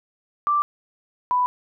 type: tone pair in turn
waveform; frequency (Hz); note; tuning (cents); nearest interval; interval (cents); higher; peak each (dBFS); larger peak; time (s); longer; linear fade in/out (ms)
sine; 1174.7 / 992.3; D6 / B5; 0 / +8; minor third; 292; first; -17; neither; 0.47-0.62 / 1.31-1.46; neither; 0
effects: none